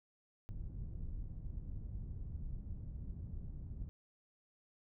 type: low-pass noise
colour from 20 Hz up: pink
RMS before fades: -44 dBFS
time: 0.49-3.89 s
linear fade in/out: 0 ms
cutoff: 110 Hz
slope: 12 dB/octave
effects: none